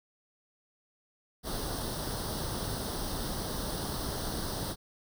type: noise with comb filter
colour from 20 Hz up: pink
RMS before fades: -35 dBFS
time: 1.43-4.76 s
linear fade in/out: 50 ms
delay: 0.21 ms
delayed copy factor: +0.8
effects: none